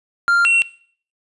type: tone pair in turn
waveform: triangle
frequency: 1393 / 2726 Hz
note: F6 / F7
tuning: -5 / -43 cents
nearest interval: octave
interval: 1162 cents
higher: second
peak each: -10 dBFS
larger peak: neither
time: 0.28-0.45 / 0.45-0.62 s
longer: neither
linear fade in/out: 0 ms
effects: noise-tail reverb RT60 0.5 s tail -18 dB re dry + resampled to 24000 Hz

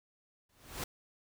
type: noise with exponential growth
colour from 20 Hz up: pink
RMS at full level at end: -35 dBFS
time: 0.49-0.84 s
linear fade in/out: 5 ms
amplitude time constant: 75 ms
effects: none

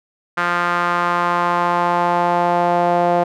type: tone with band-pass filter sweep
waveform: sawtooth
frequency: 174.61 Hz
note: F3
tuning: in tune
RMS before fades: -17 dBFS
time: 0.37-3.24 s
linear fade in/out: 10 ms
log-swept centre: 1400 to 660 Hz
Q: 2.7
effects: none

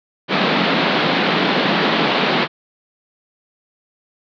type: band-pass noise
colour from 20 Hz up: pink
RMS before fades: -17 dBFS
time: 0.28-2.48 s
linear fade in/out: 50 ms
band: 160 to 4200 Hz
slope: 48 dB/octave
effects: none

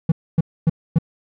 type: tone bursts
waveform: triangle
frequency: 162.2 Hz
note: E3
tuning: 28 cents flat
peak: -9 dBFS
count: 4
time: 0.09-0.986 s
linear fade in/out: 5 ms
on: 29 ms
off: 260 ms
effects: none

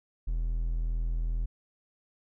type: tone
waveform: triangle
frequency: 41.2 Hz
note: E1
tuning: in tune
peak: -25 dBFS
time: 0.27-1.46 s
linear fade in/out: 10 ms
effects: none

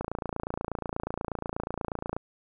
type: click train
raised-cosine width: 1 ms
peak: -17 dBFS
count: 62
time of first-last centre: 0.01-2.165 s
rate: 28.3 Hz
effects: none

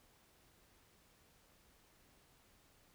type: silence
effects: pink hiss -69 dBFS RMS until 2.94 s

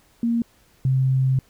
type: tone pair in turn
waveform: sine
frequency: 233.2 / 131.68 Hz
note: A#3 / C3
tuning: +1 / +11 cents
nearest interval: minor seventh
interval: 990 cents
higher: first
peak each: -18 / -16 dBFS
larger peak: second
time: 0.23-0.42 / 0.85-1.39 s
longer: second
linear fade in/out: 2 ms
effects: pink hiss -58 dBFS RMS until 1.49 s

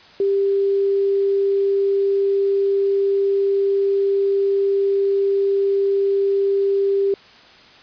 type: tone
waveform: sine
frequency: 395.3 Hz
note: G4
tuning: 15 cents sharp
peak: -15 dBFS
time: 0.2-7.14 s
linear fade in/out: 2 ms
effects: white hiss -46 dBFS RMS until 7.82 s + resampled to 11025 Hz

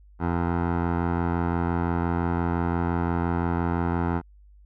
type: tone with low-pass filter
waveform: 15% pulse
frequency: 85.8 Hz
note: F2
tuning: 30 cents flat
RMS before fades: -25 dBFS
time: 0.19-4.22 s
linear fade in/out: 50 ms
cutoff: 1200 Hz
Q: 1.9
effects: added 50 Hz sine -49 dBFS peak until 4.65 s

